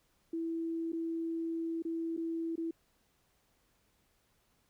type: tone with dropouts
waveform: sine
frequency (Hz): 329.6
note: E4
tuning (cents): 0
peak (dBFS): -33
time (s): 0.33-2.71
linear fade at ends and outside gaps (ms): 5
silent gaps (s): 0.921-0.93 / 1.823-1.85 / 2.167-2.175 / 2.557-2.578
effects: pink hiss -73 dBFS RMS until 4.69 s